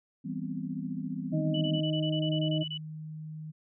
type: chord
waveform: sine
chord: C major seventh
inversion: first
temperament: equal with one note detuned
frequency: 163.58 / 196 / 246.9 / 261.6 Hz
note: E3 / G3 / B3 / C4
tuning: -13 / 0 / 0 / 0 cents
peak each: -38 dBFS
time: 0.24-1.81 s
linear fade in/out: 20 ms
type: harmonic tone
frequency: 155.56 Hz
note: D#3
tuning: in tune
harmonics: 1 / 2 / 4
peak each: -29 / -32 / -35 dBFS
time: 1.32-2.64 s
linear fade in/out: 20 ms
type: tone bursts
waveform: sine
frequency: 2965 Hz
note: F#7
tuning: 3 cents sharp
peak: -34 dBFS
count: 13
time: 1.54-2.777 s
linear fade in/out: 5 ms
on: 73 ms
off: 24 ms
type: tone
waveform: sine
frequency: 155.56 Hz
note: D#3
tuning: in tune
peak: -38 dBFS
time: 2.27-3.52 s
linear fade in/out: 20 ms
effects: none